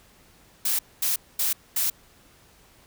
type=noise bursts; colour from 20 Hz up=blue; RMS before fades=-24 dBFS; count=4; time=0.65-1.9 s; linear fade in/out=5 ms; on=140 ms; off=230 ms; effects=pink hiss -56 dBFS RMS until 2.86 s

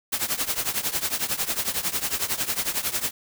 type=noise with tremolo; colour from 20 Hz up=white; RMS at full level=-23 dBFS; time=0.12-3.11 s; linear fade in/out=10 ms; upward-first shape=triangle; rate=11 Hz; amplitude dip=90%; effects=none

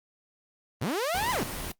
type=linear two-way sweep; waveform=sawtooth; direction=up then down; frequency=89.7 to 1030 to 89.7 Hz; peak=-23 dBFS; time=0.81-1.44 s; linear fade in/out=10 ms; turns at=1.31 s
type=noise; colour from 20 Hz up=pink; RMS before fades=-35 dBFS; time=1.14-1.72 s; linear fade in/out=5 ms
effects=noise-tail reverb RT60 0.1 s tail -20 dB re dry + Opus 24 kbps

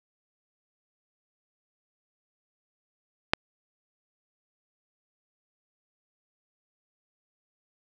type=click; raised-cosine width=0.3 ms; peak=-3 dBFS; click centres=3.335 s; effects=none

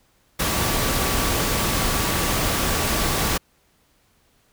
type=tone in noise; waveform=sine; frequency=1148 Hz; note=D6; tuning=40 cents flat; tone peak=-33 dBFS; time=0.39-3.38 s; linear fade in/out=10 ms; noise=pink; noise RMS=-22 dBFS; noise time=0.39-3.38 s; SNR=-14 dB; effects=pink hiss -62 dBFS RMS until 4.52 s

